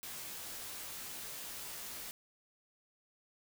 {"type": "noise with comb filter", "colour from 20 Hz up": "white", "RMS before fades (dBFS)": -45, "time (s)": [0.03, 2.11], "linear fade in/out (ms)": 0, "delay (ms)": 17, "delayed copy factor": -0.65, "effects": []}